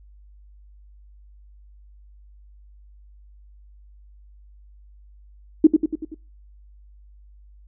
sine tone with echo, 313.6 Hz, D#4, 14 cents sharp, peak -6 dBFS, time 5.64-5.67 s, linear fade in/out 5 ms, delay 95 ms, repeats 5, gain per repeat -5 dB, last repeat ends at 6.145 s, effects noise-tail reverb RT60 0.3 s tail -22 dB re dry + added 50 Hz sine -46 dBFS peak until 7.67 s

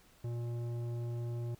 triangle tone with tanh clipping, 118.7 Hz, A#2, 32 cents sharp, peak -37 dBFS, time 0.24-1.55 s, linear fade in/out 5 ms, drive 16 dB, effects pink hiss -64 dBFS RMS until 1.59 s

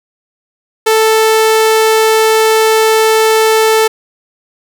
sawtooth tone, 440.6 Hz, A4, 2 cents sharp, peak -3 dBFS, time 0.86-3.88 s, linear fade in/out 10 ms, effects none

